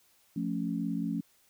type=chord; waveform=sine; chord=F augmented; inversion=none; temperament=equal; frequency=174.61 / 220 / 277.2 Hz; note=F3 / A3 / C#4; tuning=0 / 0 / 0 cents; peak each=-34 dBFS; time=0.36-1.21 s; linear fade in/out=5 ms; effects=white hiss -66 dBFS RMS until 1.49 s